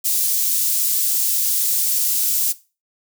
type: high-pass noise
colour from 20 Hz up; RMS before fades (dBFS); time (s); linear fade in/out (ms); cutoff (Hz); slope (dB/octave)
white; -19; 0.04-2.53; 20; 6300; 12
effects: noise-tail reverb RT60 0.3 s tail -17 dB re dry